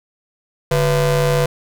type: ring-modulated tone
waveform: 35% pulse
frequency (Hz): 174.5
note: F3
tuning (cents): -1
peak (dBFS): -9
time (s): 0.71-1.46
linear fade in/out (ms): 5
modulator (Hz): 319
effects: none